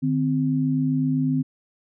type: tone pair together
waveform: sine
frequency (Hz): 151.9 / 259.7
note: D#3 / C4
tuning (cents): -41 / -13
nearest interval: major sixth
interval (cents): 928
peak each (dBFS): -23 / -21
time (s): 0.02-1.43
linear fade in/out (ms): 20
effects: none

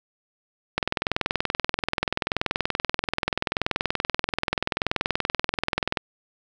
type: click train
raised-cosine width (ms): 0.3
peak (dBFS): -6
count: 109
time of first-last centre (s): 0.78-5.972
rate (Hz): 20.8
effects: none

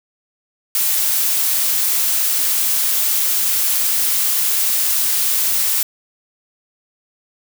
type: noise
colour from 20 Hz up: blue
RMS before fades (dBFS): -17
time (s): 0.75-5.83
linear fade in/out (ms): 2
effects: none

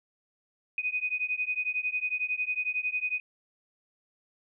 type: beating tone pair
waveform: sine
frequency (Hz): 2489 / 2500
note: D#7 / D#7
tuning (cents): 0 / +8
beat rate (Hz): 11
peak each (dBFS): -31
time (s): 0.78-3.2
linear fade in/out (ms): 2
effects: none

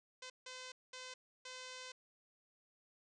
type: tone bursts at uneven times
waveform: 5% pulse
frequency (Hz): 511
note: C5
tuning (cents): -41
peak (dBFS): -36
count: 4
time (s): 0.22-0.3 / 0.46-0.72 / 0.93-1.14 / 1.45-1.92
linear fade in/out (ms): 5
effects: resampled to 22050 Hz

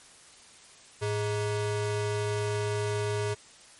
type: ring-modulated tone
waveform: square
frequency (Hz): 261.9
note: C4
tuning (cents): +2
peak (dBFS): -25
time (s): 1.01-3.35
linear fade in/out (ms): 20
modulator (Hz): 154
effects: white hiss -53 dBFS RMS until 3.79 s + MP3 48 kbps

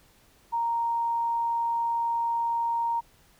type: tone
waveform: sine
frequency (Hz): 931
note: A#5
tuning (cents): -2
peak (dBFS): -24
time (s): 0.52-3.01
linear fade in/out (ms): 20
effects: pink hiss -60 dBFS RMS until 3.39 s

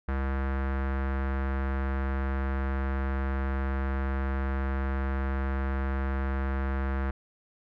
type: tone with low-pass filter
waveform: square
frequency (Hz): 67.3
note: C2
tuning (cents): +49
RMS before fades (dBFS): -29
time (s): 0.08-7.11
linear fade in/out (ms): 5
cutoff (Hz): 1600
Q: 2.3
effects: none

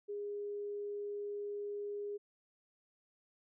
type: tone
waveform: sine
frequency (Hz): 410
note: G#4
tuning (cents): -22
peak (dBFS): -38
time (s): 0.08-2.18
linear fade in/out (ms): 20
effects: none

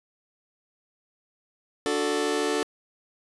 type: chord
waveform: sawtooth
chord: D major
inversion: none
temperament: just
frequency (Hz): 293.7 / 367.1 / 440.5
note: D4 / F#4 / A4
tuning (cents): 0 / -14 / +2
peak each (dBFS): -25 / -26 / -22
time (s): 1.86-2.63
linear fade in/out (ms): 0
effects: resampled to 24000 Hz

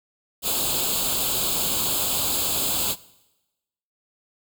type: noise with comb filter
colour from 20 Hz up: white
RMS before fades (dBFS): -24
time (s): 0.42-2.96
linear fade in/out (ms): 50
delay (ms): 0.26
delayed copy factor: +0.85
effects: noise-tail reverb RT60 1.0 s tail -20 dB re dry

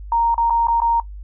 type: tone with dropouts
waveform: sine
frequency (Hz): 930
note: A#5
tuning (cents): -4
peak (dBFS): -14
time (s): 0.12-1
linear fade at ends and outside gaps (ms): 2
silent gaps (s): 0.344-0.379 / 0.499-0.505 / 0.671-0.683 / 0.803-0.818
effects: noise-tail reverb RT60 0.1 s tail -17 dB re dry + added 50 Hz sine -31 dBFS peak until 1.23 s

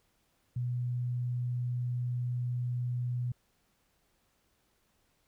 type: tone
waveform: sine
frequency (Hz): 122.9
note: B2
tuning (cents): -8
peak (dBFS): -30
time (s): 0.56-3.32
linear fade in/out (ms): 5
effects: pink hiss -73 dBFS RMS until 5.27 s

